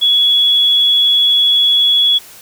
sine tone, 3372 Hz, G#7, 26 cents sharp, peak -8 dBFS, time 0.01-2.19 s, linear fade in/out 20 ms, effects white hiss -38 dBFS RMS until 2.41 s

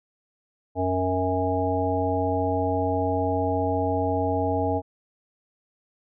harmonic tone with a mistuned harmonic, 92.6 Hz, F#2, 2 cents sharp, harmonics 1 / 3 / 5 / 7 / 9, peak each -28 / -28 / -28 / -28 / -28 dBFS, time 0.75-4.82 s, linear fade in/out 50 ms, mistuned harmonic 9, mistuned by -20 cents, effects none

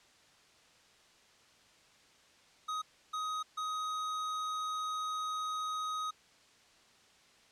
square tone bursts at uneven times, 1257 Hz, D#6, 17 cents sharp, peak -35 dBFS, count 3, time 2.68-2.82 / 3.13-3.43 / 3.57-6.11 s, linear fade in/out 10 ms, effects white hiss -63 dBFS RMS until 7.51 s + low-pass 6000 Hz 12 dB/octave

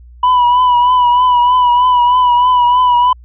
triangle tone with vibrato, 986 Hz, B5, 3 cents flat, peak -5 dBFS, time 0.23-3.13 s, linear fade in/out 5 ms, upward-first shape triangle, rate 3.2 Hz, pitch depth 45 cents each way, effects added 60 Hz sine -35 dBFS peak until 3.24 s + resampled to 8000 Hz

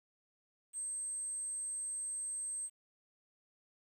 sine tone, 8300 Hz, C9, 15 cents flat, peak -36 dBFS, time 0.73-2.7 s, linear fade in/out 50 ms, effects tanh soft clip ceiling -34 dBFS + 11-bit

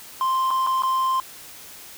triangle tone with dropouts, 1046.5 Hz, C6, in tune, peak -17 dBFS, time 0.21-1.2 s, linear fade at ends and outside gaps 1 ms, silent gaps 0.506-0.511 / 0.666-0.671 / 0.822-0.834 s, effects white hiss -42 dBFS RMS until 1.97 s

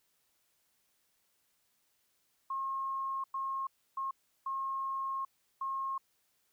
sine tone bursts at uneven times, 1077 Hz, C6, 50 cents sharp, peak -33 dBFS, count 5, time 2.5-3.24 / 3.34-3.67 / 3.97-4.11 / 4.46-5.25 / 5.61-5.98 s, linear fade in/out 5 ms, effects white hiss -75 dBFS RMS until 6.52 s

